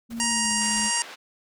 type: tone with pitch glide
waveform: sine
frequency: 231.4 to 214.7 Hz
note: A#3 to A3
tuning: -13 to -42 cents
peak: -30 dBFS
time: 0.09-0.91 s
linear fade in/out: 50 ms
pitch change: -129 cents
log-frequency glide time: 0.28-0.52 s
type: noise with tremolo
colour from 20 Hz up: pink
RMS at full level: -45 dBFS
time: 0.1-0.88 s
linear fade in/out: 10 ms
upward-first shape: square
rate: 15 Hz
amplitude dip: 45%
type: harmonic tone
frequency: 941 Hz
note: A#5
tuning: 16 cents sharp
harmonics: 1 / 2 / 3 / 5 / 6 / 7 / 8 / 9 / 10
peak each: -31 / -31 / -31 / -31 / -31 / -31 / -31 / -31 / -31 dBFS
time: 0.2-1.02 s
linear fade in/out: 0 ms
type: band-pass noise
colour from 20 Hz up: white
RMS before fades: -42 dBFS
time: 0.6-1.16 s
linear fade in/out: 20 ms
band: 390 to 3100 Hz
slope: 12 dB/octave
effects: none